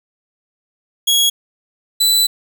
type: tone pair in turn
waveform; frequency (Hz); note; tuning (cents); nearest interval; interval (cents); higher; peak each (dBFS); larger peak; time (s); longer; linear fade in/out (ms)
sawtooth; 3322 / 3987; G#7 / B7; 0 / +16; minor third; 316; second; -8 / -8; neither; 1.07-1.3 / 2-2.27; second; 10
effects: none